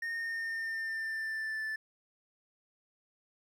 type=tone with pitch glide; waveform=triangle; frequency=1840 to 1755.9 Hz; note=A#6 to A6; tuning=-23 to -4 cents; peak=-32 dBFS; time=0.02-1.76 s; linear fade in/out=5 ms; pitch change=-81 cents; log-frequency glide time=0.13-1.63 s; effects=none